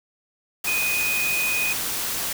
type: tone in noise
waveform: sine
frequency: 2489 Hz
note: D#7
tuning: in tune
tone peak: -22 dBFS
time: 0.67-1.73 s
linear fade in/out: 5 ms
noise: white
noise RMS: -27 dBFS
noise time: 0.64-2.33 s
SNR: +2 dB
effects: none